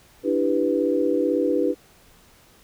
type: chord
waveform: sine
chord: E minor seventh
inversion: third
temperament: equal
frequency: 293.7 / 329.6 / 392 / 493.9 Hz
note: D4 / E4 / G4 / B4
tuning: 0 / 0 / 0 / 0 cents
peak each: -24 / -25 / -25 / -23 dBFS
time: 0.23-1.75 s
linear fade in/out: 50 ms
effects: pink hiss -54 dBFS RMS until 2.63 s